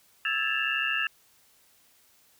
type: tone cluster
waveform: sine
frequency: 1314 / 1644 / 1742 / 2667 / 2800 Hz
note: E6 / G#6 / A6 / E7 / F7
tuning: -6 / -18 / -18 / +20 / +4 cents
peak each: -35 / -32 / -31 / -31 / -31 dBFS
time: 0.25-1.07 s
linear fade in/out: 2 ms
effects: white hiss -62 dBFS RMS until 2.39 s